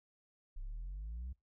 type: linear sweep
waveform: sine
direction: up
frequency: 30.14 to 65.41 Hz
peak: -38 dBFS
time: 0.56-1.33 s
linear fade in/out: 10 ms
effects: noise-tail reverb RT60 0.2 s tail -24 dB re dry + tanh soft clip ceiling -39 dBFS